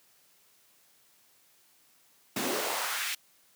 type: noise with high-pass filter sweep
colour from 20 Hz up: pink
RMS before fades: -32 dBFS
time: 2.36-3.15 s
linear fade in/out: 5 ms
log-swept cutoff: 210 to 2500 Hz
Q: 1.7
effects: white hiss -64 dBFS RMS until 3.55 s + high-pass 100 Hz 12 dB/octave